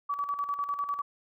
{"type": "tone with tremolo", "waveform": "sine", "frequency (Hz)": 1144, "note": "D6", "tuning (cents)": -46, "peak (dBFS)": -27, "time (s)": [0.09, 1.02], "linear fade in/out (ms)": 10, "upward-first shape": "square", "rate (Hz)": 10, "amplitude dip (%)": 60, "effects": []}